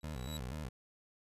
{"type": "tone with exponential growth", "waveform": "sawtooth", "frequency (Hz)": 3901, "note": "B7", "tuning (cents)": -22, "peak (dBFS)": -38, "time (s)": [0.01, 0.37], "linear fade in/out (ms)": 0, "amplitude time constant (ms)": 78}
{"type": "tone with vibrato", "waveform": "20% pulse", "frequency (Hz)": 69.3, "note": "C#2", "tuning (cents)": 0, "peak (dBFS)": -35, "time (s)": [0.03, 0.69], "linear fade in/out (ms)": 10, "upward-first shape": "square", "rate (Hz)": 4.1, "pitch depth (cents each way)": 180}
{"effects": ["resampled to 32000 Hz"]}